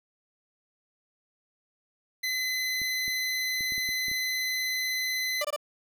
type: tone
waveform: 25% pulse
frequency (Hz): 2029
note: B6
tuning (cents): +46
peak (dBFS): -24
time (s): 2.23-5.43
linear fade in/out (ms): 10
type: clicks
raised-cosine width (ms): 3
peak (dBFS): -32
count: 8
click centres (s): 2.817 / 3.08 / 3.608 / 3.722 / 3.78 / 3.89 / 4.083 / 4.115
type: tone bursts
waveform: 30% pulse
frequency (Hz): 592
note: D5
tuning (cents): +14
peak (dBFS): -25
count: 3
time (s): 5.41-5.563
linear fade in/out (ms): 5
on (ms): 37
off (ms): 21
effects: none